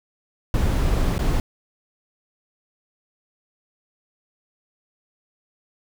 brown noise with dropouts, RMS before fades -20 dBFS, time 0.54-1.4 s, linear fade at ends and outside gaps 1 ms, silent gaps 1.181-1.191 s, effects none

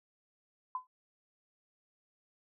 sine tone with exponential decay, 1015 Hz, B5, 47 cents sharp, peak -30 dBFS, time 0.75-0.87 s, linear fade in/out 2 ms, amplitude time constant 24 ms, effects none

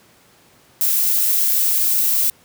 violet noise, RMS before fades -17 dBFS, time 0.81-2.3 s, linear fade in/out 0 ms, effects pink hiss -52 dBFS RMS until 2.44 s + high-pass 100 Hz 12 dB/octave

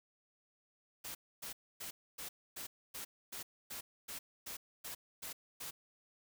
white noise bursts, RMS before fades -45 dBFS, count 13, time 1.04-5.71 s, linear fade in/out 10 ms, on 110 ms, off 270 ms, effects none

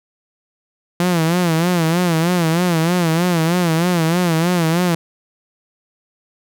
sawtooth tone with vibrato, 170.1 Hz, F3, 45 cents flat, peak -10 dBFS, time 1-4.95 s, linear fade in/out 2 ms, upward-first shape sine, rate 3.2 Hz, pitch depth 110 cents each way, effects none

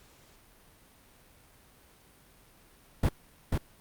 brown noise with echo, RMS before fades -24 dBFS, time 3.03-3.09 s, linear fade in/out 5 ms, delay 490 ms, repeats 1, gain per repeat -3 dB, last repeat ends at 3.58 s, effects pink hiss -59 dBFS RMS until 3.8 s + Opus 48 kbps

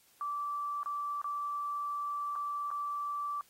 sine tone with dropouts, 1163 Hz, D6, 17 cents flat, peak -33 dBFS, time 0.21-3.41 s, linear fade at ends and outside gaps 1 ms, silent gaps 0.832-0.859 / 1.216-1.243 / 2.355-2.36 / 2.705-2.713 s, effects white hiss -65 dBFS RMS until 3.49 s + AAC 48 kbps

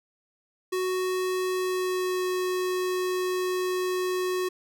square tone with pitch glide, 370 to 367 Hz, F#4 to F#4, 0 to -14 cents, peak -26 dBFS, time 0.72-4.49 s, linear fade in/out 10 ms, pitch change -14 cents, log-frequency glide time 1.52-2.26 s, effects none

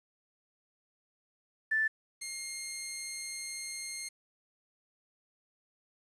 sine / 5% pulse tone pair in turn, 1760 / 2126 Hz, A6 / C7, 0 / +27 cents, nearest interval minor third, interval 327 cents, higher second, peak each -26 dBFS, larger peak neither, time 1.71-1.88 / 2.21-4.09 s, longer second, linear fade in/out 10 ms, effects resampled to 24000 Hz + 10-bit

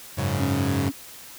sawtooth chord, F# suspended second, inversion none, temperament equal, 92.5 / 103.83 / 138.59 Hz, F#2 / G#2 / C#3, 0 / 0 / 0 cents, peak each -23 dBFS, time 0.17-0.9 s, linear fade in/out 20 ms
sine tone, 277.2 Hz, C#4, in tune, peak -24 dBFS, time 0.39-0.92 s, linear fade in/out 20 ms
effects white hiss -43 dBFS RMS until 1.38 s

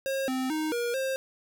square tone with pitch steps, 539 / 259.4 / 311.2 / 476.3 / 531 Hz, C#5 / C4 / D#4 / A#4 / C5, -49 / -15 / 0 / +37 / +25 cents, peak -28 dBFS, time 0.06-1.16 s, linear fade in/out 0 ms, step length 220 ms, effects none

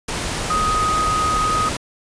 sine tone in noise, 1252 Hz, D#6, 10 cents sharp, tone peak -17 dBFS, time 0.5-1.69 s, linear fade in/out 5 ms, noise pink, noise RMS -24 dBFS, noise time 0.08-1.77 s, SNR +4 dB, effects resampled to 22050 Hz

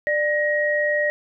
sine tone pair together, 594 / 1888 Hz, D5 / A#6, +20 / +22 cents, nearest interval octave + minor sixth, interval 2002 cents, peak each -21 dBFS, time 0.07-1.1 s, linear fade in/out 0 ms, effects none

